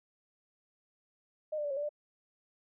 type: tone with pitch steps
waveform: sine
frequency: 615 / 594 / 579 / 543 / 582 / 594 Hz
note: D#5 / D5 / D5 / C#5 / D5 / D5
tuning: -20 / +20 / -25 / -36 / -16 / +20 cents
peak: -32 dBFS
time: 1.52-1.892 s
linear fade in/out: 10 ms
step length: 62 ms
effects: none